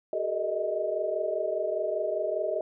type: tone cluster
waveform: sine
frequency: 380.7 / 422.2 / 462.9 / 606 / 631 Hz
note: F#4 / G#4 / A#4 / D#5 / D#5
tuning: +49 / +29 / -12 / -46 / +24 cents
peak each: -35 / -35 / -37 / -34 / -29 dBFS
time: 0.13-2.61 s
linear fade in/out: 2 ms
effects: none